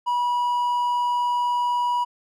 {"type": "tone", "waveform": "triangle", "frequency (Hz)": 972, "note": "B5", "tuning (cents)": -28, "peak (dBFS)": -18, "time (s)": [0.06, 2.05], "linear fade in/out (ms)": 20, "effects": []}